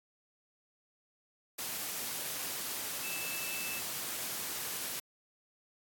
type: tone in noise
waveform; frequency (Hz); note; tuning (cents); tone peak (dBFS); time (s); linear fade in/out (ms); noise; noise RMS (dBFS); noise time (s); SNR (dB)
sine; 2637; E7; 0; -40; 3.03-3.8; 10; white; -38; 1.58-5; -5
effects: high-pass 100 Hz 12 dB/octave + AAC 64 kbps